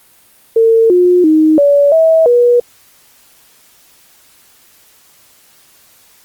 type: tone with pitch steps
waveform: sine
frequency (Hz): 452.8 / 358.1 / 312.4 / 571 / 647 / 483.4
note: A4 / F4 / D#4 / D5 / E5 / B4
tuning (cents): +50 / +43 / +7 / -49 / -32 / -37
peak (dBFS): -5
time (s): 0.56-2.6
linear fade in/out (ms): 5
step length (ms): 340
effects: white hiss -47 dBFS RMS until 6.24 s + Opus 32 kbps